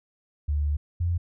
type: tone pair in turn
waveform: sine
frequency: 73.42 / 86.4 Hz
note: D2 / F2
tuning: 0 / -18 cents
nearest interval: minor third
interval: 282 cents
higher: second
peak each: -22 dBFS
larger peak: neither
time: 0.48-0.77 / 1-1.18 s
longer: first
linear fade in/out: 10 ms
effects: none